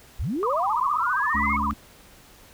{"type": "linear sweep", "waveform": "sine", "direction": "up", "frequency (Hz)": [32.7, 2217], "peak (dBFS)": -24, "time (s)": [0.19, 1.57], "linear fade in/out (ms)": 10}
{"type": "tone with vibrato", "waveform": "sine", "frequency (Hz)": 1100, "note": "C#6", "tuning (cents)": -14, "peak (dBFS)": -23, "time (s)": [0.43, 1.71], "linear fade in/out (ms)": 0, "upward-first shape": "sine", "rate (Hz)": 15, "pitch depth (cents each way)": 230}
{"type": "harmonic tone", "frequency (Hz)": 71.9, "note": "D2", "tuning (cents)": -36, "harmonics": [1, 3, 4], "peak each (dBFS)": [-30, -29, -36], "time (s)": [1.34, 1.74], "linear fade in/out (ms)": 10}
{"effects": ["pink hiss -51 dBFS RMS until 2.53 s"]}